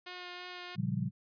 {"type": "tone with vibrato", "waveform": "5% pulse", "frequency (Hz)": 358.4, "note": "F4", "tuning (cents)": 45, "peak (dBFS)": -31, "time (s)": [0.06, 0.76], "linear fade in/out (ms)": 10, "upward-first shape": "sine", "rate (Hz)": 3, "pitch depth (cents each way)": 12}
{"type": "chord", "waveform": "sine", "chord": "G half-diminished seventh", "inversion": "first", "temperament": "equal", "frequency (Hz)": [116.54, 138.59, 174.61, 196], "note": ["Bb2", "Db3", "F3", "G3"], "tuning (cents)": [0, 0, 0, 0], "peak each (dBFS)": -36, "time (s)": [0.75, 1.11], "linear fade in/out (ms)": 50}
{"effects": ["resampled to 11025 Hz"]}